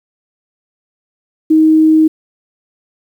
sine tone, 314.7 Hz, D#4, 20 cents sharp, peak -5 dBFS, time 1.5-2.08 s, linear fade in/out 10 ms, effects 7-bit

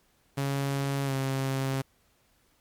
sawtooth tone with pitch glide, 138.59 to 134.41 Hz, C#3 to C3, 0 to +47 cents, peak -23 dBFS, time 0.37-1.82 s, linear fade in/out 10 ms, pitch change -53 cents, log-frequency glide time 1.05-1.13 s, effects pink hiss -67 dBFS RMS until 2.6 s + MP3 96 kbps

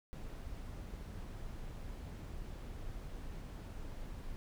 brown noise, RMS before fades -45 dBFS, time 0.13-4.36 s, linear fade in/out 0 ms, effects none

